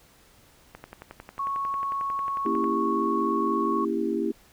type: click train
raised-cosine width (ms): 0.5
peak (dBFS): -25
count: 22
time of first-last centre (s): 0.75-2.642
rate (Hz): 11.1
type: tone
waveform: sine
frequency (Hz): 1105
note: C#6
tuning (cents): -6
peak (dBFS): -26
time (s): 1.39-3.85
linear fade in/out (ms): 5
type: chord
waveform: sine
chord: A# diminished seventh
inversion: none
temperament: equal with one note detuned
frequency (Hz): 233.1 / 277.2 / 329.6 / 398.6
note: A#3 / C#4 / E4 / G4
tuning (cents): 0 / 0 / 0 / +29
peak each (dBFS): -30 / -32 / -28 / -29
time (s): 2.45-4.32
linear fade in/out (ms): 10
effects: pink hiss -57 dBFS RMS until 4.52 s